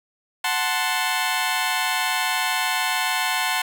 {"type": "chord", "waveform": "15% pulse", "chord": "F# diminished", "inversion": "none", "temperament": "equal", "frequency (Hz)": [740, 880, 1046.5], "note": ["F#5", "A5", "C6"], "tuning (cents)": [0, 0, 0], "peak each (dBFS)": -19, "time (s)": [0.44, 3.62], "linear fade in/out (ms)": 5, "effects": []}